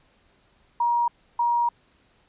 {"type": "tone bursts at uneven times", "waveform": "sine", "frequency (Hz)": 949, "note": "A#5", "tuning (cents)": 31, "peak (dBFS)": -19, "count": 2, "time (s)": [[0.8, 1.08], [1.39, 1.69]], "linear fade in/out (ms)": 5, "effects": ["pink hiss -62 dBFS RMS until 2.28 s", "resampled to 8000 Hz"]}